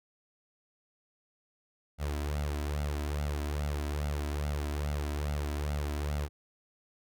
sawtooth tone with flanger, 73.42 Hz, D2, in tune, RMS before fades -33 dBFS, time 1.98-6.29 s, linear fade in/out 50 ms, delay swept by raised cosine 1.4 to 3.1 ms, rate 2.4 Hz, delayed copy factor +0.65, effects none

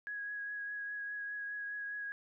sine tone with vibrato, 1661.2 Hz, G#6, in tune, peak -38 dBFS, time 0.07-2.12 s, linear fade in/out 0 ms, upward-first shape triangle, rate 4.9 Hz, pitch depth 19 cents each way, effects none

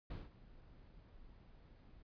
brown noise with ADSR envelope, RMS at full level -43 dBFS, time 0.1-2.03 s, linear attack 7 ms, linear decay 180 ms, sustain -17 dB, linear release 13 ms, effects resampled to 11025 Hz

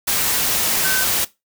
sine tone in noise, 1531 Hz, G6, 41 cents flat, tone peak -21 dBFS, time 0.84-1.04 s, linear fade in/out 10 ms, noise white, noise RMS -19 dBFS, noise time 0.07-1.25 s, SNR -5 dB, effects noise-tail reverb RT60 0.2 s tail -18 dB re dry

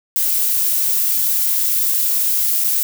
violet noise with dropouts, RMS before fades -17 dBFS, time 0.16-2.83 s, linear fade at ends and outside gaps 0 ms, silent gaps 2.639-2.644 s, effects none

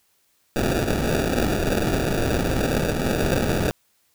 violet noise with sample-and-hold, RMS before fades -22 dBFS, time 0.56-3.71 s, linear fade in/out 0 ms, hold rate 1050 Hz, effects white hiss -65 dBFS RMS until 4.14 s

